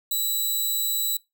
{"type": "tone", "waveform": "5% pulse", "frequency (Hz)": 3935, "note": "B7", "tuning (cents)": -7, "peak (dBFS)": -15, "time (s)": [0.11, 1.17], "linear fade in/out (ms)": 5, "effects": ["noise-tail reverb RT60 0.2 s tail -21 dB re dry"]}